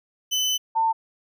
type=tone pair in turn; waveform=30% pulse / sine; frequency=3020 / 897.9 Hz; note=F#7 / A5; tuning=+35 / +35 cents; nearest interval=octave + major sixth; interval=2100 cents; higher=first; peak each=-18 / -18 dBFS; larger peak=neither; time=0.31-0.58 / 0.75-0.93 s; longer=first; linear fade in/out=20 ms; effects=none